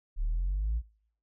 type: linear sweep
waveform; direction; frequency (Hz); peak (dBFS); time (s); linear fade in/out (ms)
sine; up; 34.65 to 58.27; -25; 0.16-0.82; 50
effects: noise-tail reverb RT60 0.6 s tail -23 dB re dry + tanh soft clip ceiling -24 dBFS